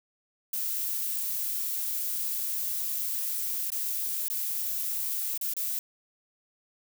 violet noise with dropouts, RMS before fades -31 dBFS, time 0.53-5.79 s, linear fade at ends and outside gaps 2 ms, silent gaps 3.703-3.719 / 4.284-4.3 / 5.377-5.412 / 5.537-5.566 s, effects none

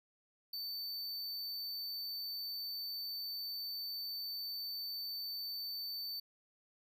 square tone, 4547 Hz, C#8, 43 cents sharp, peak -40 dBFS, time 0.53-6.2 s, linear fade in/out 5 ms, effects none

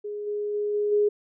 sine tone with level steps, 415.3 Hz, G#4, in tune, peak -30 / -26 / -24 / -22 / -18 dBFS, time 0.04-1.09 s, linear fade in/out 10 ms, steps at 0.26 / 0.53 / 0.73 / 0.91 s, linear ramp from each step 20 ms, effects none

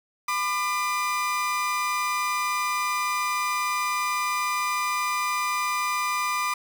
30% pulse tone pair together, 1003.3 / 1200 Hz, B5 / D6, +27 / +37 cents, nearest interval minor third, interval 310 cents, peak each -26 / -23 dBFS, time 0.28-6.54 s, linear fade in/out 5 ms, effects 8-bit

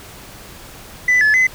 sine tone with pitch steps, 1994 / 1721 / 2031 Hz, B6 / A6 / B6, +16 / -39 / +48 cents, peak -8 dBFS, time 1.08-1.47 s, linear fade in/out 5 ms, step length 130 ms, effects tanh soft clip ceiling -9 dBFS + pink hiss -38 dBFS RMS until 1.54 s

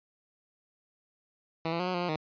10% pulse tone with pitch steps, 163.4 / 168.3 / 180.4 / 183.3 / 175.8 / 177.1 / 155.5 Hz, E3 / E3 / F#3 / F#3 / F3 / F3 / D#3, -15 / +36 / -44 / -16 / +12 / +24 / -1 cents, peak -21 dBFS, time 1.65-2.161 s, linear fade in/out 2 ms, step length 73 ms, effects resampled to 11025 Hz

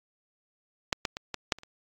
clicks, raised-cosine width 0.2 ms, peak -7 / -10 / -18 / -15 / -7 / -28 / -30 dBFS, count 7, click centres 0.928 / 1.052 / 1.169 / 1.343 / 1.522 / 1.586 / 1.634 s, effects AAC 64 kbps

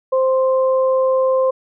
sine tone pair together, 522.9 / 1046.5 Hz, C5 / C6, -1 / 0 cents, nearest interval octave, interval 1201 cents, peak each -13 / -23 dBFS, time 0.12-1.51 s, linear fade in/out 10 ms, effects none

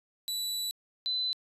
sawtooth / sine tone pair in turn, 3953 / 4020 Hz, B7 / B7, +1 / +30 cents, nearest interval unison, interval 29 cents, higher second, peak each -28 dBFS, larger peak neither, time 0.28-0.71 / 1.06-1.33 s, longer first, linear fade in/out 0 ms, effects resampled to 32000 Hz

